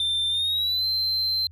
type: tone with pitch glide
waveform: sine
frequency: 3576 to 4108 Hz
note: A7 to C8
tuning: +27 to -33 cents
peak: -19 dBFS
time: 0-1.47 s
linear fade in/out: 2 ms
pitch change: +240 cents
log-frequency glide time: 0.3-0.86 s
effects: tanh soft clip ceiling -21 dBFS + added 84 Hz sine -44 dBFS peak until 1.51 s